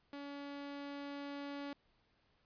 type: tone with level ramp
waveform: sawtooth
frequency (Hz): 283.7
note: C#4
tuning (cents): +40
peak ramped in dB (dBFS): -41 to -38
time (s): 0.13-1.73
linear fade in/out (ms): 2
effects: pink hiss -75 dBFS RMS until 2.45 s + resampled to 11025 Hz